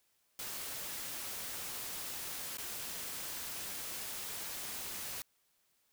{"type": "noise with dropouts", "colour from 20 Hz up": "white", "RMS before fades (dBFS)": -42, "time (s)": [0.39, 5.22], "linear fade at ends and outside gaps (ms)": 1, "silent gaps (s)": [2.571, 2.583], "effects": ["white hiss -75 dBFS RMS until 5.92 s"]}